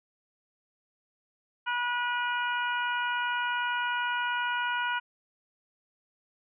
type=harmonic tone; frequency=485.2 Hz; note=B4; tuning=31 cents flat; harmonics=2 / 3 / 4 / 5 / 6; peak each=-31 / -30 / -43 / -39 / -38 dBFS; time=1.66-5 s; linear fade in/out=20 ms; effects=none